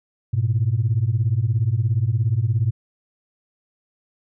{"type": "beating tone pair", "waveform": "sine", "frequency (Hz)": [103.83, 120.83], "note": ["G#2", "B2"], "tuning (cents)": [0, -37], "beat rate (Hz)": 17, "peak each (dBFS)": -19, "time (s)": [0.33, 2.71], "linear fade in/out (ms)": 10, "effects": ["tanh soft clip ceiling -11 dBFS"]}